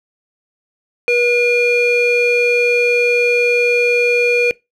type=ring-modulated tone; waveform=triangle; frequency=968 Hz; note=B5; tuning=35 cents flat; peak=-6 dBFS; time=1.08-4.51 s; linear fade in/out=0 ms; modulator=1450 Hz; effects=noise-tail reverb RT60 0.2 s tail -22 dB re dry